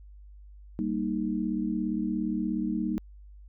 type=chord; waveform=sine; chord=Eb major; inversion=first; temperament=equal; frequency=196 / 233.1 / 311.1 Hz; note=G3 / Bb3 / Eb4; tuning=0 / 0 / 0 cents; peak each=-31 dBFS; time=0.79-2.98 s; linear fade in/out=0 ms; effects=added 50 Hz sine -46 dBFS peak until 3.48 s